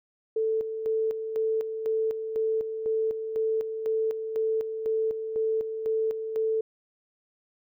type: tone with tremolo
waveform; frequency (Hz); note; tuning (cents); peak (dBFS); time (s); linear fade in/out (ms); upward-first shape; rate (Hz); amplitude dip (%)
sine; 441.8; A4; +7; -23; 0.36-6.61; 5; square; 2; 55
effects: none